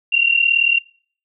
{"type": "tone pair together", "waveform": "sine", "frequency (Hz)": [2742, 2780], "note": ["F7", "F7"], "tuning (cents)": [-32, -9], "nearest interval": "unison", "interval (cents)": 23, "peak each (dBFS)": [-15, -15], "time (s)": [0.12, 0.79], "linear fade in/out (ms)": 10, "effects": ["noise-tail reverb RT60 0.5 s tail -26 dB re dry"]}